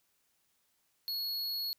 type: tone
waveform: square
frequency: 4342 Hz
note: C#8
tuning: 37 cents flat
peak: -34 dBFS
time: 1.08-1.73 s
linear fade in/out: 0 ms
effects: white hiss -75 dBFS RMS until 1.78 s